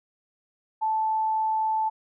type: tone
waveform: sine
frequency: 876 Hz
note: A5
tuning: 8 cents flat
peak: -22 dBFS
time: 0.81-1.9 s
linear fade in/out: 20 ms
effects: none